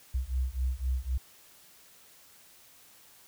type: beating tone pair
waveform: sine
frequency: 62.2 / 66.1 Hz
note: B1 / C2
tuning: +13 / +18 cents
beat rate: 3.9 Hz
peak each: -31 dBFS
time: 0.14-1.18 s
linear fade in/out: 10 ms
effects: white hiss -57 dBFS RMS until 3.27 s